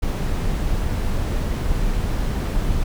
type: noise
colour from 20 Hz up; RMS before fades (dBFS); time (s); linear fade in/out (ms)
brown; -21; 0.02-2.84; 10
effects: none